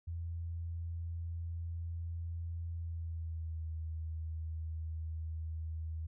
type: tone with pitch glide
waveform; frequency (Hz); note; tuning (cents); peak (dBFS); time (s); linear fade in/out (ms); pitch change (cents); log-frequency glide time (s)
sine; 84 to 79.98; E2 to D#2; +33 to +48; -37; 0.07-6.07; 10; -85; 2.72-3.67
effects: none